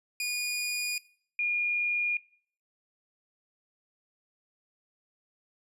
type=tone pair in turn; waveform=sawtooth / sine; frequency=2447 / 2427 Hz; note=D#7 / D#7; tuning=-29 / -44 cents; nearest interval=unison; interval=15 cents; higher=first; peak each=-26 dBFS; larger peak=neither; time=0.2-0.98 / 1.39-2.17 s; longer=neither; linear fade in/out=2 ms; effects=noise-tail reverb RT60 0.5 s tail -20 dB re dry + resampled to 32000 Hz

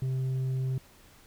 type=tone with tanh clipping; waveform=sine; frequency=130.81 Hz; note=C3; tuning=in tune; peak=-28 dBFS; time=0.02-0.78 s; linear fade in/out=2 ms; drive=4 dB; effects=pink hiss -57 dBFS RMS until 1.26 s

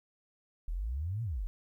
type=exponential two-way sweep; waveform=sine; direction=up then down; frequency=37.7 to 121 to 37.7 Hz; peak=-32 dBFS; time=0.68-1.47 s; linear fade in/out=0 ms; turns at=1.23 s; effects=12-bit

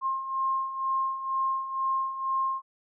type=beating tone pair; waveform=sine; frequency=1063 / 1065.1 Hz; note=C6 / C6; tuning=+27 / +30 cents; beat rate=2.1 Hz; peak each=-33 / -27 dBFS; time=0.01-2.62 s; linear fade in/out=50 ms; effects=none

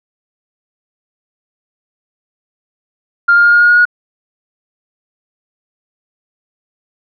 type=tone with pitch steps; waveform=sine; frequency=1400 / 1408.1 / 1416.3 / 1424.5 / 1432.7 / 1441 / 1449.4 Hz; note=F6 / F6 / F6 / F6 / F6 / F#6 / F#6; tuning=+4 / +14 / +24 / +34 / +44 / -46 / -36 cents; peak=-4 dBFS; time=3.28-3.854 s; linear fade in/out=10 ms; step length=82 ms; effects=tanh soft clip ceiling 0 dBFS

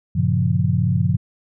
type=chord; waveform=sine; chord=G half-diminished seventh; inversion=none; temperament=equal with one note detuned; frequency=96.59 / 116.54 / 138.59 / 174.61 Hz; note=G2 / Bb2 / Db3 / F3; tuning=-25 / 0 / 0 / 0 cents; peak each=-21 dBFS; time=0.15-1.17 s; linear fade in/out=10 ms; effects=none

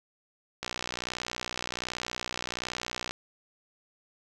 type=click train; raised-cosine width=0.2 ms; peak=-15 dBFS; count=153; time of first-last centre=0.63-3.11 s; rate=61.3 Hz; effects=none

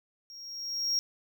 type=tone with level ramp; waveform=triangle; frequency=5588 Hz; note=F8; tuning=in tune; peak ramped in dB=-44 to -23 dBFS; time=0.3-0.99 s; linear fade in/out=0 ms; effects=none

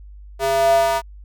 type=tone with high-pass filter sweep; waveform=square; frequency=135 Hz; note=C#3; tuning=45 cents flat; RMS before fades=-17 dBFS; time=0.39-1.02 s; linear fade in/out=50 ms; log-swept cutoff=530 to 830 Hz; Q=6.9; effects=added 50 Hz sine -37 dBFS peak until 1.24 s

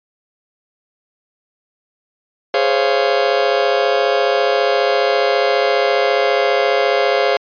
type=chord; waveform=40% pulse; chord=Db major seventh; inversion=second; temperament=just; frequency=415.8 / 519.7 / 554.4 / 693 Hz; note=Ab4 / C5 / Db5 / F5; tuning=+2 / -12 / 0 / -14 cents; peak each=-18 dBFS; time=2.54-7.37 s; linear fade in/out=2 ms; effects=resampled to 11025 Hz

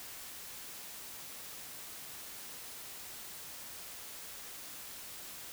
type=silence; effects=white hiss -47 dBFS RMS until 5.52 s

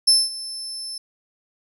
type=tone with ADSR envelope; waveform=35% pulse; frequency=5280 Hz; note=E8; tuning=2 cents sharp; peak=-8 dBFS; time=0.07-0.98 s; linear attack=11 ms; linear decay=210 ms; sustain=-19 dB; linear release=4 ms; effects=none

